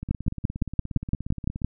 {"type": "two click trains", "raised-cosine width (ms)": 5, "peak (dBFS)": [-20, -10], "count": [28, 10], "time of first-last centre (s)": [[0.03, 1.618], [0.11, 1.646]], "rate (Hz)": [17, 5.86], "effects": []}